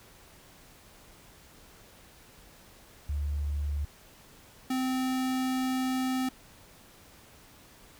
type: tone pair in turn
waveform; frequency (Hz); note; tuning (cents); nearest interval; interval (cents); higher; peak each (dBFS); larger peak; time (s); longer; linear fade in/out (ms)
sine / square; 72.6 / 258.7; D2 / C4; -19 / -19; octave + minor seventh; 2200; second; -28; neither; 3.09-3.85 / 4.7-6.29; second; 5
effects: pink hiss -55 dBFS RMS until 7.99 s